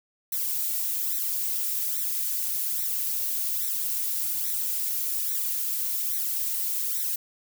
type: noise with flanger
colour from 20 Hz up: violet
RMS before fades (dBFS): -28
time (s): 0.32-7.16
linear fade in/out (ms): 5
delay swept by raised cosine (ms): 0.51 to 3.61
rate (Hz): 1.2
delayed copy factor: +1
effects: none